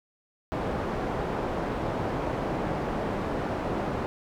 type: low-pass noise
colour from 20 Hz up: white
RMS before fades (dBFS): -30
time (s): 0.52-4.06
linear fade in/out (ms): 0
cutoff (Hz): 680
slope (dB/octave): 12
effects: none